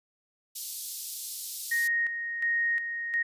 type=high-pass noise; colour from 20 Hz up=white; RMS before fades=-36 dBFS; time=0.55-1.88 s; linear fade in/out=10 ms; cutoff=4000 Hz; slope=24 dB/octave
type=tone with tremolo; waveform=sine; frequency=1866 Hz; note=A#6; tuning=1 cent sharp; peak=-24 dBFS; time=1.71-3.23 s; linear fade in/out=10 ms; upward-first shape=square; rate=1.4 Hz; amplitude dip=55%
effects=resampled to 32000 Hz